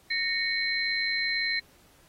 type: tone cluster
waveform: sine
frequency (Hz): 1845 / 2217 / 4101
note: A#6 / C#7 / C8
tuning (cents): -18 / 0 / -36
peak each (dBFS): -30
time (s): 0.1-1.6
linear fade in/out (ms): 10
effects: pink hiss -60 dBFS RMS until 2.08 s + AAC 48 kbps